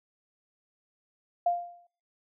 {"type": "tone with exponential decay", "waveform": "sine", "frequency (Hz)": 698.5, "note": "F5", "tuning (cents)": 0, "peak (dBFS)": -20, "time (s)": [1.46, 1.87], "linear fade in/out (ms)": 5, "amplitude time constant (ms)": 87, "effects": ["noise-tail reverb RT60 0.5 s tail -23 dB re dry"]}